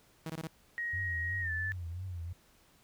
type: tone bursts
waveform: sawtooth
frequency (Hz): 160.6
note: E3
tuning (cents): -45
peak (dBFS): -33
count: 4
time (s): 0.26-0.472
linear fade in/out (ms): 2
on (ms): 38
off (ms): 20
type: tone with pitch glide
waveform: sine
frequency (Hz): 1886 to 1749.6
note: A#6 to A6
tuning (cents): +20 to -10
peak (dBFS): -33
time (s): 0.78-1.72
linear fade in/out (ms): 0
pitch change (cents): -130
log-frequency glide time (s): 1.41-1.51
type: tone with vibrato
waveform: sine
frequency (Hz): 88.8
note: F2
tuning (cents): +29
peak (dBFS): -37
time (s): 0.93-2.33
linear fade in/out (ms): 5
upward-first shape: triangle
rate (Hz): 2.9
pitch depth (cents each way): 130
effects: pink hiss -65 dBFS RMS until 2.83 s